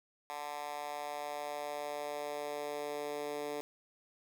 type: tone with high-pass filter sweep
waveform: 10% pulse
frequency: 146.83 Hz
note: D3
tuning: in tune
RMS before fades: -40 dBFS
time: 0.3-3.61 s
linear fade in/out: 0 ms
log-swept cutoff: 840 to 390 Hz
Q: 2.2
effects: none